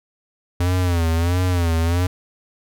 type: tone with vibrato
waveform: square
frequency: 86.5 Hz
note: F2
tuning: 16 cents flat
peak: -17 dBFS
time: 0.6-2.07 s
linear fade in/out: 5 ms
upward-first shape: sine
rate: 1.5 Hz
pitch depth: 100 cents each way
effects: none